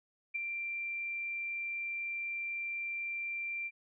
sine tone with ADSR envelope, 2362 Hz, D7, 9 cents sharp, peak -30 dBFS, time 0.34-3.71 s, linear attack 17 ms, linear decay 10 ms, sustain -5 dB, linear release 47 ms, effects none

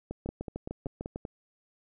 two click trains, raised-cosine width 2 ms, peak -22 / -23 dBFS, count 8 / 6, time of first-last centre 0.11-1.159 / 0.29-1.252 s, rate 6.67 / 5.2 Hz, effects none

